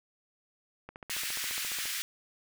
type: click train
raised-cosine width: 0.5 ms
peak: -28 dBFS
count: 15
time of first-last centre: 0.89-1.856 s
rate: 14.5 Hz
type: high-pass noise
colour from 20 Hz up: pink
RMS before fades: -35 dBFS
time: 1.1-2.02 s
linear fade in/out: 0 ms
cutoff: 1700 Hz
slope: 24 dB/octave
effects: none